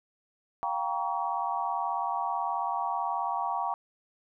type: chord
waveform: sine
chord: G half-diminished seventh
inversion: third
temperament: just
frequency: 705.6 / 784 / 940.8 / 1128.9 Hz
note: F5 / G5 / Bb5 / Db6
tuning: +18 / 0 / +16 / +31 cents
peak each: -35 / -33 / -32 / -34 dBFS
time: 0.63-3.74 s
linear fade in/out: 0 ms
effects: none